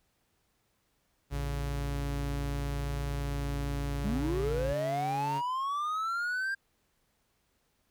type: tone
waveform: sawtooth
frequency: 141.6 Hz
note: C#3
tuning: 37 cents sharp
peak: -31 dBFS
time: 1.3-5.42 s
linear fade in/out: 50 ms
type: harmonic tone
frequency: 56.5 Hz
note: A1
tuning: 47 cents sharp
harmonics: 1 / 2 / 4 / 5 / 6 / 7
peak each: -33 / -43 / -54 / -50 / -55 / -59 dBFS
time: 1.31-4.74 s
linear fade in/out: 20 ms
type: linear sweep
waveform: triangle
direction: up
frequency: 187.1 to 1604 Hz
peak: -28 dBFS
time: 4.04-6.55 s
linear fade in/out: 10 ms
effects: pink hiss -74 dBFS RMS until 7.9 s

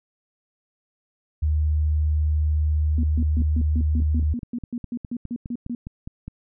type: tone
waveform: sine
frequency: 76.2 Hz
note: D#2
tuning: 36 cents flat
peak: -18 dBFS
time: 1.42-4.34 s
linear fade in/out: 10 ms
type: tone bursts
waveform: sine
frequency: 239.6 Hz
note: A#3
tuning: 48 cents sharp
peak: -25 dBFS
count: 15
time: 2.98-5.75 s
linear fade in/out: 2 ms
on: 54 ms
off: 140 ms
type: click train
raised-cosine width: 5 ms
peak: -21 dBFS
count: 16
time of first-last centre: 3.2-6.28 s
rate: 4.87 Hz
effects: none

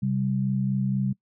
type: tone pair together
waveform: sine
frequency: 131.78 / 196 Hz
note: C3 / G3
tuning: +13 / 0 cents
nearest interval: perfect fifth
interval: 687 cents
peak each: -25 dBFS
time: 0.02-1.13 s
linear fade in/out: 10 ms
effects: noise-tail reverb RT60 0.1 s tail -23 dB re dry

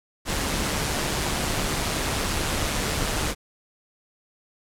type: noise with amplitude modulation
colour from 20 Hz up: pink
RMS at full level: -24 dBFS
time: 0.25-3.35 s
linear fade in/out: 50 ms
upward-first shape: sine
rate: 148 Hz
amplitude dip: 35%
effects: low-pass 11000 Hz 12 dB/octave

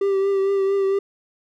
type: tone with vibrato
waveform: triangle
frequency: 392 Hz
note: G4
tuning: in tune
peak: -15 dBFS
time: 0.01-0.99 s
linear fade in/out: 5 ms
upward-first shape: triangle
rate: 4.4 Hz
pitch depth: 30 cents each way
effects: none

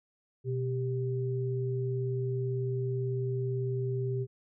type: tone pair together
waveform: sine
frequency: 125 / 393.1 Hz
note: B2 / G4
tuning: +21 / +5 cents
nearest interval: octave + minor sixth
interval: 1984 cents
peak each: -30 / -34 dBFS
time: 0.44-4.27 s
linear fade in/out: 50 ms
effects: none

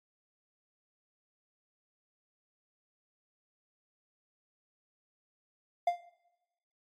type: tone with exponential decay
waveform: triangle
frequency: 698.5 Hz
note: F5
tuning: in tune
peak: -20 dBFS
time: 5.87-6.04 s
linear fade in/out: 5 ms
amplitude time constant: 36 ms
effects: noise-tail reverb RT60 0.9 s tail -17 dB re dry + MP3 64 kbps

